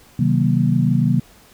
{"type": "chord", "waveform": "sine", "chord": "C half-diminished seventh", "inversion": "none", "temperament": "just", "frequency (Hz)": [130.81, 156.98, 188.37, 235.5], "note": ["C3", "Eb3", "Gb3", "Bb3"], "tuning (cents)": [0, 16, 31, 18], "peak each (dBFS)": [-18, -19, -20, -20], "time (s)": [0.19, 1.2], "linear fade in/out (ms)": 5, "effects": ["pink hiss -49 dBFS RMS until 1.53 s"]}